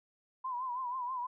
sine tone with vibrato, 1005 Hz, B5, 30 cents sharp, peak -34 dBFS, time 0.44-1.27 s, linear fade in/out 10 ms, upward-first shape triangle, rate 6.2 Hz, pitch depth 100 cents each way, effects none

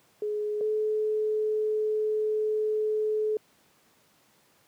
sine tone pair in turn, 420.9 / 429.5 Hz, G#4 / A4, +23 / -42 cents, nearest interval unison, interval 35 cents, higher second, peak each -27 / -24 dBFS, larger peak second, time 0.22-0.61 / 0.61-3.37 s, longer second, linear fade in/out 2 ms, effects pink hiss -63 dBFS RMS until 4.67 s + high-pass 150 Hz 12 dB/octave

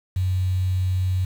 sine tone with quantisation, 92.5 Hz, F#2, in tune, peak -19 dBFS, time 0.16-1.25 s, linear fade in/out 5 ms, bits 7, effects none

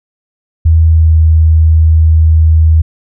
sine tone with pitch glide, 80.8 to 79.78 Hz, E2 to D#2, -34 to +44 cents, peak -3 dBFS, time 0.65-2.82 s, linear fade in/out 10 ms, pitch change -22 cents, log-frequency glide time 0.85-1.17 s, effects none

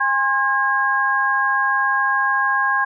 sine tone cluster, 815 / 1062 / 1631 Hz, G#5 / C6 / G#6, -33 / +25 / -32 cents, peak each -24 / -20 / -18 dBFS, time 0-2.85 s, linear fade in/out 10 ms, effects none

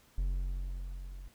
triangle tone with level ramp, 45.4 Hz, F#1, 32 cents flat, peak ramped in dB -26 to -41 dBFS, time 0.18-1.28 s, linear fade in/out 0 ms, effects pink hiss -64 dBFS RMS until 1.34 s

